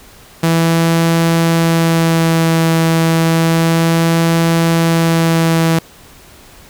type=tone with vibrato; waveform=sawtooth; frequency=164.81 Hz; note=E3; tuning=in tune; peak=-6 dBFS; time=0.43-5.79 s; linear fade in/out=5 ms; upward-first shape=sine; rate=0.31 Hz; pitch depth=13 cents each way; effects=pink hiss -41 dBFS RMS until 6.69 s